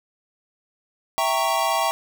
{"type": "chord", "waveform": "square", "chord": "E diminished seventh", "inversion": "none", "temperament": "equal with one note detuned", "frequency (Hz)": [659.3, 784, 924.8, 1108.7], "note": ["E5", "G5", "Bb5", "Db6"], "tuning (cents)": [0, 0, -14, 0], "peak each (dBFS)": -26, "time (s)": [1.18, 1.91], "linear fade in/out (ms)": 0, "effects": []}